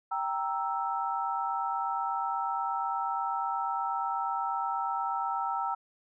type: chord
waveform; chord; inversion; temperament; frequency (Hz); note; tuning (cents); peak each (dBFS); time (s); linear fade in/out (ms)
sine; E diminished; first; equal; 784 / 932.3 / 1318.5; G5 / Bb5 / E6; 0 / 0 / 0; -33; 0.11-5.75; 10
effects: none